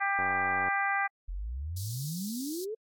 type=harmonic tone; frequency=396.5 Hz; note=G4; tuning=20 cents sharp; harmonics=2 / 3 / 4 / 5 / 6; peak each=-31 / -34 / -32 / -32 / -40 dBFS; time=0-1.08 s; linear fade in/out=20 ms
type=click train; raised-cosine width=1 ms; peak=-25 dBFS; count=47; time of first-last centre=0.19-0.684 s; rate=93.2 Hz
type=exponential sweep; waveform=sine; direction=up; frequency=41.2 to 455.6 Hz; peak=-33 dBFS; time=1.28-2.75 s; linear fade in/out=10 ms
type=high-pass noise; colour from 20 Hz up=pink; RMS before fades=-43 dBFS; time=1.76-2.65 s; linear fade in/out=10 ms; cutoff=4100 Hz; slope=48 dB/octave
effects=AAC 64 kbps